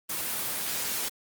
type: noise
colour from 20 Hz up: white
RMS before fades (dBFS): -31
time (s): 0.09-1.09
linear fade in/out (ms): 10
effects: high-pass 100 Hz 12 dB/octave + Opus 24 kbps